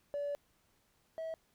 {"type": "tone pair in turn", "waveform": "triangle", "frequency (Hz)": [575, 647], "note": ["D5", "E5"], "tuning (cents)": [-37, -32], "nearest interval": "major second", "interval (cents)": 205, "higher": "second", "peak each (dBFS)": [-31, -35], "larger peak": "first", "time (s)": [[0.14, 0.35], [1.18, 1.34]], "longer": "first", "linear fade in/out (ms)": 0, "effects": ["tanh soft clip ceiling -31 dBFS", "pink hiss -73 dBFS RMS until 1.54 s"]}